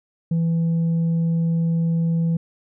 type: tone with tanh clipping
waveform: sine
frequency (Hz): 165.9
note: E3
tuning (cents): +11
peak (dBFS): -18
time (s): 0.31-2.37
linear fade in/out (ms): 5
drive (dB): 2
effects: none